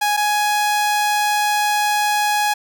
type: tone pair in turn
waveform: sawtooth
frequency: 830.6 / 834.6 Hz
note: G#5 / G#5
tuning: 0 / +8 cents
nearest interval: unison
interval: 8 cents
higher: second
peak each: -12 dBFS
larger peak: neither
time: 0.01-0.17 / 0.17-2.54 s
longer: second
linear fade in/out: 10 ms
effects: none